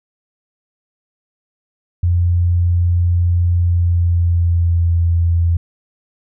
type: tone with pitch glide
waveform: sine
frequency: 87.31 to 84.87 Hz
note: F2 to F2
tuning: 0 to -49 cents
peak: -11 dBFS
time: 2.03-5.57 s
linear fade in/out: 5 ms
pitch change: -49 cents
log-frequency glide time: 3.55-4.93 s
effects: none